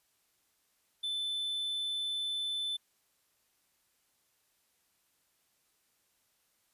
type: tone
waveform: triangle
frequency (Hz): 3520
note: A7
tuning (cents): 0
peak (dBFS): -31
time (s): 1.03-2.77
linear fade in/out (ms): 10
effects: white hiss -74 dBFS RMS until 6.73 s + resampled to 32000 Hz